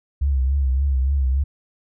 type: tone with vibrato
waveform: sine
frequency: 67.4 Hz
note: C#2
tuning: 48 cents flat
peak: -16 dBFS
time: 0.21-1.44 s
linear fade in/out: 10 ms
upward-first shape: triangle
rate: 3.5 Hz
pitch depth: 99 cents each way
effects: none